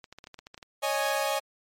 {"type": "clicks", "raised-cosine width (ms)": 0.2, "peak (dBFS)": -27, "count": 11, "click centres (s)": [0.042, 0.126, 0.186, 0.241, 0.271, 0.343, 0.39, 0.469, 0.544, 0.578, 0.628]}
{"type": "chord", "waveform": "sawtooth", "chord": "C# suspended second", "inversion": "none", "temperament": "equal with one note detuned", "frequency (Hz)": [554.4, 618.3, 830.6], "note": ["C#5", "D#5", "G#5"], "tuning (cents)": [0, -11, 0], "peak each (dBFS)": [-26, -27, -26], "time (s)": [0.82, 1.4], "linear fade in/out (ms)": 20}
{"effects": ["MP3 64 kbps"]}